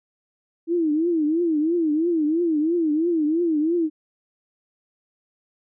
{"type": "tone with vibrato", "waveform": "sine", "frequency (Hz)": 322.2, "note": "E4", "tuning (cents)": -39, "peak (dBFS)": -18, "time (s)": [0.67, 3.9], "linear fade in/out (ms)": 50, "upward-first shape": "triangle", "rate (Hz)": 3, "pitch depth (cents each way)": 170, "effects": []}